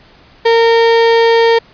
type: tone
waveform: 35% pulse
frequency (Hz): 459.7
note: A#4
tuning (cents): -24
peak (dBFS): -5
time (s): 0.45-1.59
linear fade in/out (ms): 10
effects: pink hiss -44 dBFS RMS until 1.73 s + resampled to 11025 Hz